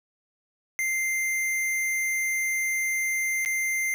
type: tone with dropouts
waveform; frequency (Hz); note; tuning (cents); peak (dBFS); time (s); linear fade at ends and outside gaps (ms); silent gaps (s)
square; 2090; C7; -2; -25; 0.79-3.94; 0; 3.449-3.459
effects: none